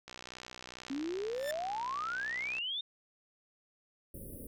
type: click train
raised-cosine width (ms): 0.2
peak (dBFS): -28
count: 157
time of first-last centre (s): 0.08-2.584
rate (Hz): 62.3
type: exponential sweep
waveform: sine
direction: up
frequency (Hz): 262.8 to 3689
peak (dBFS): -34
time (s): 0.9-2.81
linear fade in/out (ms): 5
type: tone with exponential growth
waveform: sawtooth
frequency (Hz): 1776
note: A6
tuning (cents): +16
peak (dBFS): -31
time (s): 1.29-1.51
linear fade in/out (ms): 1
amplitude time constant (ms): 46
type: band-stop noise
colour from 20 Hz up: pink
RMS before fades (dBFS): -46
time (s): 4.14-4.47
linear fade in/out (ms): 2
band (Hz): 580 to 9300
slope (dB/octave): 96
effects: none